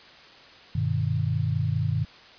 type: chord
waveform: sine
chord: G augmented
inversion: none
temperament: just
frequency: 98 / 122.5 / 153.12 Hz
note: G2 / B2 / D#3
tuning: 0 / -14 / -27 cents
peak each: -27 dBFS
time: 0.75-2.05 s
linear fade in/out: 5 ms
effects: white hiss -49 dBFS RMS until 2.38 s + resampled to 11025 Hz